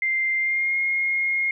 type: tone with pitch glide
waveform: sine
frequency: 2093 to 2144 Hz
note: C7 to C7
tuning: 0 to +42 cents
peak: -20 dBFS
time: 0.02-1.51 s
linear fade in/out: 2 ms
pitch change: +42 cents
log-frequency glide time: 0.36-0.77 s
effects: none